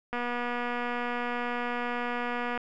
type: click train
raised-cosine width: 0.5 ms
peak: -18 dBFS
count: 593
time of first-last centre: 0.13-2.576 s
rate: 242 Hz
effects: none